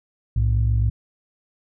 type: tone pair together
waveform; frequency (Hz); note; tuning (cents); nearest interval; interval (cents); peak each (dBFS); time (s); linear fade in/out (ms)
sine; 62.31 / 110; B1 / A2; +16 / 0; minor seventh; 984; -18; 0.36-0.9; 5
effects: tanh soft clip ceiling -11 dBFS